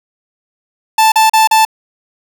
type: tone bursts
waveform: 45% pulse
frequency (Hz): 880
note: A5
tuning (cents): 0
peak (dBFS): -6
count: 4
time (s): 0.98-1.651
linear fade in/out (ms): 5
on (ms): 140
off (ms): 37
effects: none